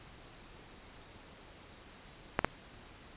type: clicks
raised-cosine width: 0.5 ms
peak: -11 dBFS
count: 2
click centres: 2.391 / 2.446 s
effects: pink hiss -54 dBFS RMS until 3.16 s + resampled to 8000 Hz